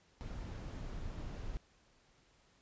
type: noise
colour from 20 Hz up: brown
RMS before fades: -43 dBFS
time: 0.21-1.57 s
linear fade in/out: 0 ms
effects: pink hiss -69 dBFS RMS until 2.61 s + resampled to 16000 Hz